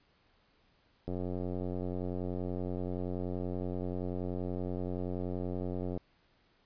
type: click train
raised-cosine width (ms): 2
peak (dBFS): -24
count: 444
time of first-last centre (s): 1.08-5.975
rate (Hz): 90.5
effects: pink hiss -69 dBFS RMS until 6.65 s + resampled to 11025 Hz